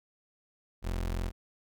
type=tone; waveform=30% pulse; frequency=43.33 Hz; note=F1; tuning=13 cents flat; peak=-28 dBFS; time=0.82-1.32 s; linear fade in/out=50 ms; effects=none